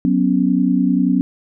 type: chord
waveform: sine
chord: F# suspended fourth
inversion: none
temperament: equal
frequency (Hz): 185 / 246.9 / 277.2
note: F#3 / B3 / C#4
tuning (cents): 0 / 0 / 0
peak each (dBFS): -17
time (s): 0.05-1.21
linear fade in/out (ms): 0
effects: none